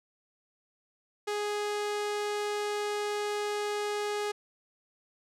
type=tone; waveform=sawtooth; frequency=415.3 Hz; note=G#4; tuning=in tune; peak=-26 dBFS; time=1.27-4.32 s; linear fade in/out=10 ms; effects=low-pass 9000 Hz 12 dB/octave